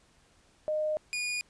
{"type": "tone pair in turn", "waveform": ["sine", "sawtooth"], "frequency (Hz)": [614, 2447], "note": ["D#5", "D#7"], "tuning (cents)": [-23, -29], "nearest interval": "2 octaves", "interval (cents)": 2394, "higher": "second", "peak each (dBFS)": -27, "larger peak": "neither", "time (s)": [[0.68, 0.97], [1.13, 1.41]], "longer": "first", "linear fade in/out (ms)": 0, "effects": ["pink hiss -64 dBFS RMS until 1.49 s", "resampled to 22050 Hz"]}